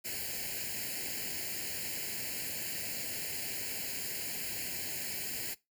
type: noise with comb filter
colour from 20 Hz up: white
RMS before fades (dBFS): -38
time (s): 0.04-5.55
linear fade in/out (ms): 20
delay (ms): 0.42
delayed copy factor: +0.95
effects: noise-tail reverb RT60 0.2 s tail -20 dB re dry + high-pass 60 Hz 12 dB/octave